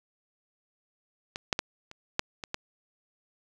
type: clicks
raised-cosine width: 0.2 ms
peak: -17 / -7 / -10 / -27 / -7 / -19 / -14 dBFS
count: 7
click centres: 1.359 / 1.528 / 1.591 / 1.914 / 2.194 / 2.438 / 2.544 s
effects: none